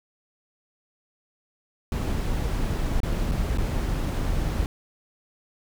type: noise with dropouts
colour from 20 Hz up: brown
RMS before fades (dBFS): -25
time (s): 1.92-4.66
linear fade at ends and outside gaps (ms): 1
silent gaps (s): 3.003-3.032 / 3.313-3.318 / 3.575-3.583
effects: none